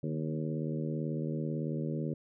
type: harmonic tone with a mistuned harmonic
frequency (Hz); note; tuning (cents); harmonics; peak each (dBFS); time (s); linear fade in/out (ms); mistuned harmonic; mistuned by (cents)
78.1; D#2; +7; 2 / 3 / 4 / 5 / 6 / 7; -34 / -38 / -40 / -42 / -44 / -45; 0.03-2.14; 5; 2; -55
effects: none